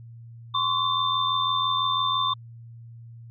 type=tone cluster; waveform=sine; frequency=1043 / 1129 / 3573 Hz; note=C6 / C#6 / A7; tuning=-6 / +31 / +26 cents; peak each=-26 dBFS; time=0.54-2.34 s; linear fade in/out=10 ms; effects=added 116 Hz sine -41 dBFS peak until 3.3 s